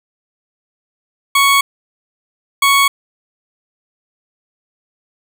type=tone pair in turn; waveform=20% pulse; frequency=1111 / 1111 Hz; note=C#6 / C#6; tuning=+4 / +4 cents; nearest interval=unison; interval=0 cents; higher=neither; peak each=-4 dBFS; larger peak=neither; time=1.35-1.61 / 2.62-2.88 s; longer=neither; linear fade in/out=5 ms; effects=none